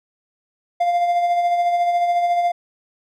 triangle tone with tremolo, 698.5 Hz, F5, in tune, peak -12 dBFS, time 0.8-2.52 s, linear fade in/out 10 ms, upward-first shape sine, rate 14 Hz, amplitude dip 40%, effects none

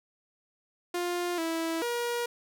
sawtooth tone with pitch steps, 351.9 / 327.9 / 477.1 Hz, F4 / E4 / A#4, +13 / -9 / +40 cents, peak -25 dBFS, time 0.94-2.26 s, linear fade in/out 5 ms, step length 440 ms, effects none

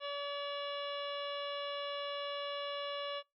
harmonic tone with a mistuned harmonic, 571 Hz, D5, 49 cents flat, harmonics 1 / 2 / 3 / 4 / 5 / 6 / 7 / 9, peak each -40 / -43 / -49 / -52 / -46 / -48 / -52 / -63 dBFS, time 0-3.23 s, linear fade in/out 50 ms, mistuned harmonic 9, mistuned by +43 cents, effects noise-tail reverb RT60 0.2 s tail -23 dB re dry

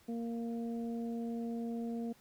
harmonic tone, 232.3 Hz, A#3, 6 cents flat, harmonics 1 / 2 / 3, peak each -36 / -44 / -50 dBFS, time 0.08-2.13 s, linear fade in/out 10 ms, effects pink hiss -65 dBFS RMS until 2.2 s

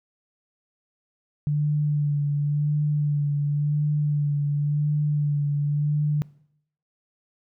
sine tone with vibrato, 146.83 Hz, D3, in tune, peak -20 dBFS, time 1.47-6.22 s, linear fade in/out 0 ms, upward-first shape sine, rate 0.93 Hz, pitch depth 26 cents each way, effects noise-tail reverb RT60 0.7 s tail -21 dB re dry

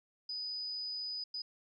sine tone bursts at uneven times, 4978 Hz, D#8, in tune, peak -37 dBFS, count 2, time 0.29-1.24 / 1.34-1.42 s, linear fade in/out 5 ms, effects none

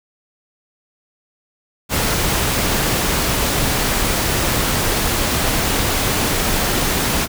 pink noise, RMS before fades -18 dBFS, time 1.89-7.28 s, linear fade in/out 50 ms, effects none

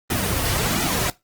pink noise with flanger, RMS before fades -22 dBFS, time 0.1-1.1 s, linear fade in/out 2 ms, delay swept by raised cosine 1.8 to 5.1 ms, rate 1.4 Hz, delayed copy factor -0.9, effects noise-tail reverb RT60 0.2 s tail -19 dB re dry + Opus 24 kbps

